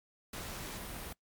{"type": "noise", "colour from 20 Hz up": "pink", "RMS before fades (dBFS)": -43, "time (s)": [0.33, 1.13], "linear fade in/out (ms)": 5, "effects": ["noise-tail reverb RT60 0.1 s tail -24 dB re dry", "Opus 48 kbps"]}